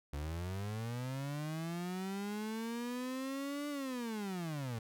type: linear two-way sweep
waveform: 35% pulse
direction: up then down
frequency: 69.6 to 293.7 to 109.1 Hz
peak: -36 dBFS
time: 0.13-4.79 s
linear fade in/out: 5 ms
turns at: 3.69 s
effects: none